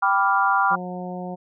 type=chord; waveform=sine; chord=G dominant seventh; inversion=none; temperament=equal; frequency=784 / 987.8 / 1174.7 / 1396.9 Hz; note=G5 / B5 / D6 / F6; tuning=0 / 0 / 0 / 0 cents; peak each=-22 dBFS; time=0.02-0.76 s; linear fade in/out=10 ms
type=harmonic tone; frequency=180.6 Hz; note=F#3; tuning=42 cents flat; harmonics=1 / 2 / 3 / 4 / 5; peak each=-31 / -37 / -36 / -35 / -41 dBFS; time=0.7-1.36 s; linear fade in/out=20 ms
effects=none